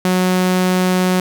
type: tone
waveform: sawtooth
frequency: 183.5 Hz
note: F#3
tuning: 14 cents flat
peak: -9 dBFS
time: 0.05-1.2 s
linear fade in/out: 2 ms
effects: none